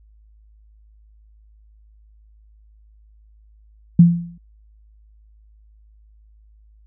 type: tone with exponential decay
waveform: sine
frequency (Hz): 171.2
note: F3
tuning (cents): -34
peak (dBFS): -3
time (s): 3.99-4.38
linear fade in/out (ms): 5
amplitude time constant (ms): 83
effects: added 53 Hz sine -48 dBFS peak until 6.86 s